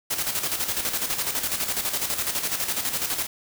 white noise with tremolo, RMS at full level -25 dBFS, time 0.1-3.27 s, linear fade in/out 10 ms, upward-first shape square, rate 12 Hz, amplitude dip 55%, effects none

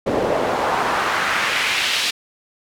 pink noise with band-pass filter sweep, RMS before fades -20 dBFS, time 0.06-2.11 s, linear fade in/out 10 ms, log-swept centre 440 to 3700 Hz, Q 1.5, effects none

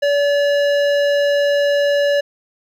sine tone with hard clipping, 573 Hz, D5, 43 cents flat, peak -15 dBFS, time 0.02-2.21 s, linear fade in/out 10 ms, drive 14 dB, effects none

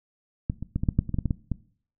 clicks, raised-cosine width 5 ms, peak -12 / -20 / -13 / -14 / -9 / -7 / -20 / -14 / -13 / -13 / -12 / -14 dBFS, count 12, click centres 0.499 / 0.626 / 0.76 / 0.835 / 0.888 / 0.99 / 1.093 / 1.143 / 1.187 / 1.257 / 1.308 / 1.517 s, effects noise-tail reverb RT60 0.5 s tail -19 dB re dry

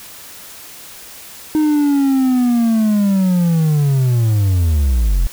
triangle linear sweep, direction down, 311.1 to 38.66 Hz, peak -9 dBFS, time 1.55-5.27 s, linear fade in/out 0 ms, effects white hiss -36 dBFS RMS until 5.32 s

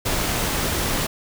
pink noise, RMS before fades -23 dBFS, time 0.05-1.07 s, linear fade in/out 10 ms, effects none

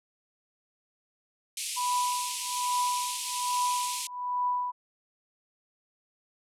white band-pass noise, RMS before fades -35 dBFS, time 1.57-4.07 s, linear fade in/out 2 ms, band 2300 to 11000 Hz, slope 48 dB/octave
sine tone with tremolo, 987.8 Hz, B5, in tune, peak -24 dBFS, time 1.76-4.72 s, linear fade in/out 20 ms, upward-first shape triangle, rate 1.2 Hz, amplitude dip 95%
effects none

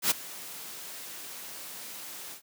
white noise with ADSR envelope, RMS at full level -22 dBFS, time 0.02-2.42 s, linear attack 87 ms, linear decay 15 ms, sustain -20 dB, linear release 98 ms, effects high-pass 150 Hz 12 dB/octave

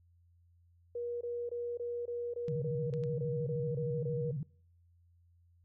sine tone bursts, 478.4 Hz, A#4, 45 cents sharp, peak -35 dBFS, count 12, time 0.95-4.312 s, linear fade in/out 5 ms, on 260 ms, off 22 ms
sine tone with vibrato, 143.3 Hz, D3, 42 cents flat, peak -34 dBFS, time 2.48-4.43 s, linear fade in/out 2 ms, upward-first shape square, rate 13 Hz, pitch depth 150 cents each way
clicks, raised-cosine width 0.2 ms, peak -37 / -36 / -37 dBFS, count 3, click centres 2.483 / 2.938 / 3.037 s
effects noise-tail reverb RT60 0.6 s tail -26 dB re dry + added 86 Hz sine -63 dBFS peak until 5.64 s

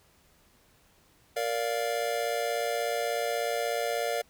square chord, Bb major, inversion none, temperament just, 466.2 / 582.7 / 699.2 Hz, Bb4 / D5 / F5, 0 / -14 / +2 cents, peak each -33 dBFS, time 1.36-4.22 s, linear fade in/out 10 ms, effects pink hiss -63 dBFS RMS until 4.29 s

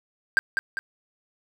triangle tone with echo, 1582 Hz, G6, 15 cents sharp, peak -13 dBFS, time 0.37-0.39 s, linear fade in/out 0 ms, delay 200 ms, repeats 2, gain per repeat -6 dB, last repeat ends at 0.79 s, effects none

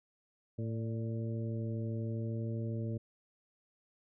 harmonic tone with a mistuned harmonic, 112.6 Hz, A2, 40 cents sharp, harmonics 1 / 2 / 3 / 4 / 5, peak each -35 / -41 / -45 / -47 / -49 dBFS, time 0.58-2.98 s, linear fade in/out 10 ms, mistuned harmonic 5, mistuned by +46 cents, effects none

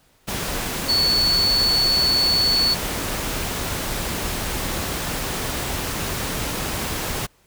sine tone in noise, 4435 Hz, C#8, in tune, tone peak -16 dBFS, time 0.88-2.75 s, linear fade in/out 20 ms, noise pink, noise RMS -26 dBFS, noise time 0.27-7.27 s, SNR +7 dB, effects pink hiss -59 dBFS RMS until 7.46 s

